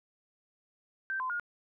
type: tone with pitch steps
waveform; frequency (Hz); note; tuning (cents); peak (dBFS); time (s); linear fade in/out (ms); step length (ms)
sine; 1561 / 1027 / 1427; G6 / C6 / F6; -8 / -33 / +37; -31; 1.1-1.397; 0; 99
effects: none